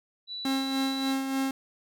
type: tone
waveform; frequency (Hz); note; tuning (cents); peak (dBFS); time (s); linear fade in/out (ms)
sine; 3951; B7; 0; -34; 0.27-1.15; 50
type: tone with tremolo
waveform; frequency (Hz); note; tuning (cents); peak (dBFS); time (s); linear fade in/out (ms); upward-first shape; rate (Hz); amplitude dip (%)
45% pulse; 268.2; C4; +43; -25; 0.45-1.51; 2; sine; 3.4; 45
effects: none